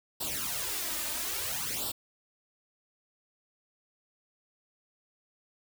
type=noise with flanger; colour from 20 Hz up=white; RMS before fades=-34 dBFS; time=0.2-1.92 s; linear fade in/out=10 ms; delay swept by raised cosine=0.23 to 3.33 ms; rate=0.6 Hz; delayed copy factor=+0.8; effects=none